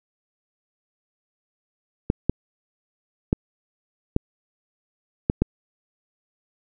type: clicks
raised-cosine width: 3 ms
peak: -5 dBFS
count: 6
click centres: 2.101 / 2.296 / 3.329 / 4.164 / 5.299 / 5.42 s
effects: none